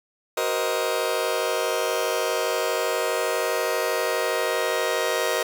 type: chord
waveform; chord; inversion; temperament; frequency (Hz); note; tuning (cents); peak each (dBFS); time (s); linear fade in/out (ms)
sawtooth; C half-diminished seventh; second; just; 376.7 / 470.9 / 523.3 / 627.9; Gb4 / Bb4 / C5 / Eb5; +31 / +18 / 0 / +16; -27 / -23 / -25 / -23; 0.37-5.43; 5
effects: 9-bit